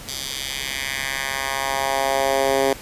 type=tone with high-pass filter sweep; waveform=10% pulse; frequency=135.7 Hz; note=C#3; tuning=36 cents flat; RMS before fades=-23 dBFS; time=0.08-2.73 s; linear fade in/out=2 ms; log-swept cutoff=4300 to 380 Hz; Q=1.5; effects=pink hiss -38 dBFS RMS until 2.81 s + resampled to 32000 Hz